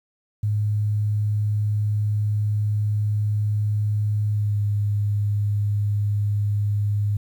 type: tone with pitch glide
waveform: sine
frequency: 105 to 103.14 Hz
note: G#2 to G#2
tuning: +19 to -11 cents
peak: -19 dBFS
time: 0.43-7.17 s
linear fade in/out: 5 ms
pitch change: -30 cents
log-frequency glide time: 4.32-4.59 s
effects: 9-bit